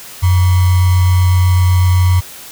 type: tone with sample-and-hold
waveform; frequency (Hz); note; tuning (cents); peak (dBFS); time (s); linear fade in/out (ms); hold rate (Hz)
sine; 90.8; F#2; -32; -7; 0.22-2.21; 20; 1050
effects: white hiss -33 dBFS RMS until 2.51 s